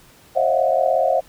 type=tone cluster; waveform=sine; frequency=535 / 611 / 656 / 697 / 734 Hz; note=C5 / D#5 / E5 / F5 / F#5; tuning=+38 / -32 / -9 / -4 / -14 cents; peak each=-20 / -24 / -20 / -25 / -21 dBFS; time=0.35-1.21 s; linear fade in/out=20 ms; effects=pink hiss -50 dBFS RMS until 1.28 s